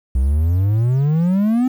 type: exponential sweep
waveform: triangle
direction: up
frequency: 61.74 to 261.2 Hz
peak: -11 dBFS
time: 0.15-1.68 s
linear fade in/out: 5 ms
effects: 8-bit